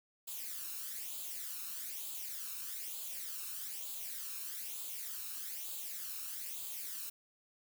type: noise with flanger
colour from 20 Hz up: blue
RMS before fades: -43 dBFS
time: 0.27-7.1 s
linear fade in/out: 10 ms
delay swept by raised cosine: 0.26 to 0.76 ms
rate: 1.1 Hz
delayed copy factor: +0.6
effects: none